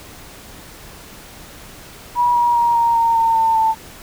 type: tone with pitch steps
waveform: sine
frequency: 967 / 955.3 / 943.8 / 932.4 / 921.2 / 910.1 / 899.1 / 888.3 Hz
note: B5 / A#5 / A#5 / A#5 / A#5 / A#5 / A5 / A5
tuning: -37 / +42 / +21 / 0 / -21 / -42 / +37 / +16 cents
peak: -12 dBFS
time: 2.15-3.75 s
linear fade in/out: 50 ms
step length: 200 ms
effects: pink hiss -39 dBFS RMS until 4.02 s